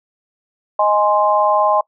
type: chord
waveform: sine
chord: Ab major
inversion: second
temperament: equal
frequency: 622.3 / 830.6 / 1046.5 Hz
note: Eb5 / Ab5 / C6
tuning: 0 / 0 / 0 cents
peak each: -16 dBFS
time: 0.79-1.81 s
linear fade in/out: 5 ms
effects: noise-tail reverb RT60 0.1 s tail -23 dB re dry